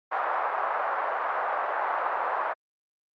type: band-pass noise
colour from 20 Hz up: white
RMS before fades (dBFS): -28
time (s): 0.11-2.54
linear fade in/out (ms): 20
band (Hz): 610 to 1300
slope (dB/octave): 24
effects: Opus 48 kbps